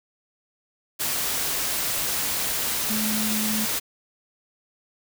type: tone in noise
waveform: sine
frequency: 215.7 Hz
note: A3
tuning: 34 cents flat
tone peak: -26 dBFS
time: 2.89-3.66 s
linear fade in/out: 20 ms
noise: white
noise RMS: -26 dBFS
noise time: 0.99-3.8 s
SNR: -3 dB
effects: none